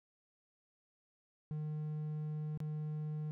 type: tone with dropouts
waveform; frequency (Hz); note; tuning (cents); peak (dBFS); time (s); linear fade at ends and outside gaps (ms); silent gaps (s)
triangle; 152.6; D#3; -33; -35; 1.51-3.31; 0; 2.575-2.603
effects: none